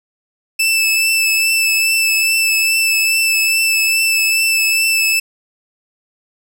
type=tone with vibrato; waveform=sawtooth; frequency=2637 Hz; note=E7; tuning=in tune; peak=-9 dBFS; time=0.59-5.2 s; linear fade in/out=10 ms; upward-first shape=triangle; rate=2.4 Hz; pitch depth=23 cents each way; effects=none